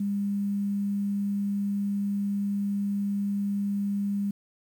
sine tone, 201.3 Hz, G3, 46 cents sharp, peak -25 dBFS, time 0-4.31 s, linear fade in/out 5 ms, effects 9-bit

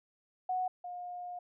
sine tone pair in turn, 738 / 713.7 Hz, F#5 / F5, -5 / +37 cents, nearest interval minor second, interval 58 cents, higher first, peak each -30 / -39 dBFS, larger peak first, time 0.49-0.68 / 0.84-1.39 s, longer second, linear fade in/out 5 ms, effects none

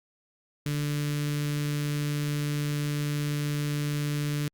sawtooth tone with notch filter, 146.83 Hz, D3, in tune, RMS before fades -29 dBFS, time 0.66-4.48 s, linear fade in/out 2 ms, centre 770 Hz, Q 0.51, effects Opus 48 kbps

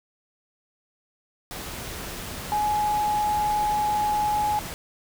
sine tone in noise, 840 Hz, G#5, 19 cents sharp, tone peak -21 dBFS, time 2.52-4.59 s, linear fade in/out 0 ms, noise pink, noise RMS -35 dBFS, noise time 1.51-4.74 s, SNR +11 dB, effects none

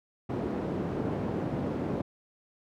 white band-pass noise, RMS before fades -32 dBFS, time 0.29-2.02 s, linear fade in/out 10 ms, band 110 to 360 Hz, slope 12 dB/octave, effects none

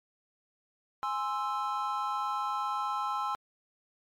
triangle chord, Ab augmented, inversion none, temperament equal, 830.6 / 1046.5 / 1318.5 Hz, Ab5 / C6 / E6, 0 / 0 / 0 cents, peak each -33 / -32 / -32 dBFS, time 1.03-3.35 s, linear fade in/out 0 ms, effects MP3 64 kbps

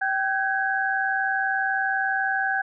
sine tone cluster, 774 / 1528 / 1648 Hz, G5 / G6 / G#6, -22 / -45 / -14 cents, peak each -26 dBFS, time 0.01-2.62 s, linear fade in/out 10 ms, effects none

